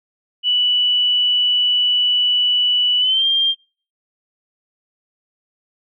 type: tone with pitch glide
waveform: sine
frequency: 2960 to 3191 Hz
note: F#7 to G7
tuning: 0 to +30 cents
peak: -13 dBFS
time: 0.43-3.55 s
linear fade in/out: 50 ms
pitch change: +130 cents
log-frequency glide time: 2.99-3.25 s
effects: noise-tail reverb RT60 0.4 s tail -22 dB re dry